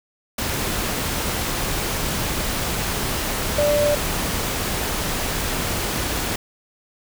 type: tone in noise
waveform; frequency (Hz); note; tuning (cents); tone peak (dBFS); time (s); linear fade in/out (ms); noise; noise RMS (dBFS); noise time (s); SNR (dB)
sine; 587.3; D5; 0; -16; 3.58-3.95; 5; pink; -24; 0.38-6.36; +5
effects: none